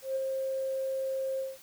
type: tone with ADSR envelope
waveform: sine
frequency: 532 Hz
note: C5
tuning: 29 cents sharp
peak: -26 dBFS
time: 0.02-1.58 s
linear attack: 140 ms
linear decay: 15 ms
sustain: -3 dB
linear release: 190 ms
effects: tanh soft clip ceiling -22 dBFS + white hiss -54 dBFS RMS until 1.62 s